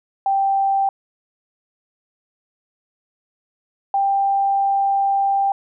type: tone pair in turn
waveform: sine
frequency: 784 / 789.9 Hz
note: G5 / G5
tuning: 0 / +13 cents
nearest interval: unison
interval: 13 cents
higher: second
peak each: -15 dBFS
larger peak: neither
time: 0.26-0.89 / 3.94-5.52 s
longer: second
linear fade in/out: 2 ms
effects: none